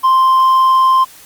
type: tone with hard clipping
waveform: sine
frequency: 1046.5 Hz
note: C6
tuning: in tune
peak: -8 dBFS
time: 0.03-1.05 s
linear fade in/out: 20 ms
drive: 2 dB
effects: white hiss -40 dBFS RMS until 1.25 s + Opus 32 kbps